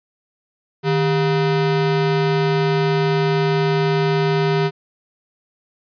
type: ring-modulated tone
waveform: square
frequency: 277.2 Hz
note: C#4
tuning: in tune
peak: -13 dBFS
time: 0.83-4.71 s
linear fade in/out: 50 ms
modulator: 122 Hz
effects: resampled to 11025 Hz